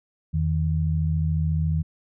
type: tone pair together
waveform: sine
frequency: 83.4 / 157.44 Hz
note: E2 / D#3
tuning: +21 / +21 cents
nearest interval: major seventh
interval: 1100 cents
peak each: -23 dBFS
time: 0.33-1.83 s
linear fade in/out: 20 ms
effects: none